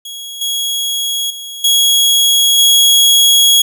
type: tone with level steps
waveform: sawtooth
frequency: 3322 Hz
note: G#7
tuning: in tune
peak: -22 / -12 / -22 / -5 / -3 dBFS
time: 0.05-3.62 s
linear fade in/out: 5 ms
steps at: 0.41 / 1.3 / 1.64 / 2.58 s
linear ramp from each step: 5 ms
effects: none